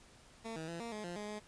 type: tone with pitch steps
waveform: 15% pulse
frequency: 226.1 / 160.1 / 168.6 / 232.9 / 212 / 174.6 / 208.7 / 210.9 Hz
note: A3 / D#3 / E3 / A#3 / G#3 / F3 / G#3 / G#3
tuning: +47 / +50 / +39 / -1 / +36 / 0 / +9 / +27 cents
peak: -35 dBFS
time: 0.44-1.4 s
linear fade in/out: 20 ms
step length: 120 ms
effects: pink hiss -61 dBFS RMS until 1.47 s + resampled to 22050 Hz